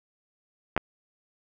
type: clicks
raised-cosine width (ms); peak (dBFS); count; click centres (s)
0.5; -10; 2; 0.765 / 0.777
effects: none